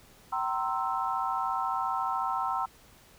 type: chord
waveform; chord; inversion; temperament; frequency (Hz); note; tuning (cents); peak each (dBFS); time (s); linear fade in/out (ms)
sine; C dominant seventh; second; equal with one note detuned; 769.6 / 932.3 / 1046.5 / 1318.5; G5 / Bb5 / C6 / E6; -32 / 0 / 0 / 0; -33; 0.32-2.66; 10
effects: pink hiss -57 dBFS RMS until 3.18 s